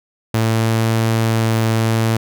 sawtooth tone, 112.6 Hz, A2, 40 cents sharp, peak -10 dBFS, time 0.34-2.17 s, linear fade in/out 5 ms, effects none

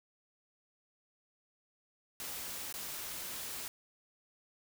white noise with dropouts, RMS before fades -42 dBFS, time 2.2-3.68 s, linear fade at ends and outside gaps 1 ms, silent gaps 2.726-2.74 s, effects none

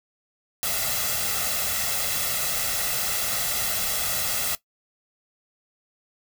white noise with comb filter, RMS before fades -26 dBFS, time 0.63-4.55 s, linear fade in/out 0 ms, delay 1.5 ms, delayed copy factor +0.65, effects noise-tail reverb RT60 0.1 s tail -17 dB re dry

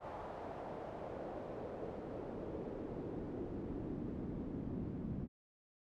brown noise with band-pass filter sweep, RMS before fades -44 dBFS, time 0-5.28 s, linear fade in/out 50 ms, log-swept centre 780 to 220 Hz, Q 1.8, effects none

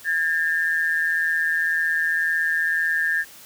sine tone pair together, 1630.1 / 1792 Hz, G#6 / A6, -33 / +31 cents, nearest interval major second, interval 164 cents, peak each -22 dBFS, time 0.04-3.25 s, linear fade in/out 50 ms, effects white hiss -45 dBFS RMS until 3.45 s

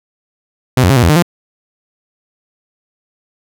sawtooth tone with pitch steps, 128.1 / 89.3 / 135.9 / 120.5 / 83.7 / 151.8 / 173.3 Hz, C3 / F2 / C#3 / B2 / E2 / D#3 / F3, -36 / +39 / -34 / -42 / +27 / -42 / -13 cents, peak -3 dBFS, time 0.77-1.225 s, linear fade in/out 5 ms, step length 65 ms, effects none

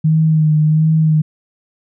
sine tone with vibrato, 155.9 Hz, D#3, 4 cents sharp, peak -9 dBFS, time 0.04-1.22 s, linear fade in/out 10 ms, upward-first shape sine, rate 1.4 Hz, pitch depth 32 cents each way, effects none

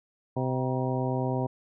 harmonic tone with a mistuned harmonic, 128.9 Hz, C3, 26 cents flat, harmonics 1 / 2 / 3 / 4 / 5 / 6 / 7, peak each -29 / -32 / -34 / -35 / -36 / -37 / -37 dBFS, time 0.36-1.47 s, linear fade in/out 10 ms, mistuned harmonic 7, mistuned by +85 cents, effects none

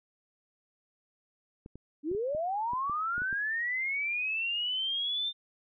clicks, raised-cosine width 3 ms, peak -32 dBFS, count 10, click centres 1.661 / 1.756 / 2.115 / 2.149 / 2.349 / 2.734 / 2.897 / 3.18 / 3.219 / 3.328 s
sine linear sweep, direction up, 277.2 to 3621 Hz, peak -29 dBFS, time 2.03-5.33 s, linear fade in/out 50 ms
effects none

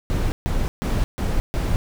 brown noise bursts, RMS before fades -21 dBFS, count 5, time 0.1-1.76 s, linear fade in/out 0 ms, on 220 ms, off 140 ms, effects none

